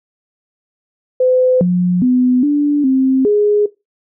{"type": "tone with pitch steps", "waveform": "sine", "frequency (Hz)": [509, 179, 251.2, 291.5, 263.5, 415.7], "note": ["C5", "F3", "B3", "D4", "C4", "G#4"], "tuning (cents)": [-48, 43, 30, -13, 12, 2], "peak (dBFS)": -9, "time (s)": [1.2, 3.66], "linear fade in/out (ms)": 5, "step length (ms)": 410, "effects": ["noise-tail reverb RT60 0.2 s tail -17 dB re dry"]}